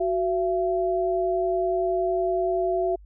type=tone pair together; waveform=sine; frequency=371.2 / 675.7 Hz; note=F#4 / E5; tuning=+6 / +43 cents; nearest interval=minor seventh; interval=1037 cents; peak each=-24 dBFS; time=0-2.96 s; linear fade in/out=10 ms; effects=added 50 Hz sine -45 dBFS peak until 3.05 s